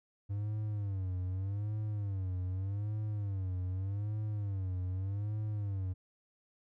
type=tone with vibrato; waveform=triangle; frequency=98.9 Hz; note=G2; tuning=16 cents sharp; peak=-31 dBFS; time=0.29-5.94 s; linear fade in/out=20 ms; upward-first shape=sine; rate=0.83 Hz; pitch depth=140 cents each way; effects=none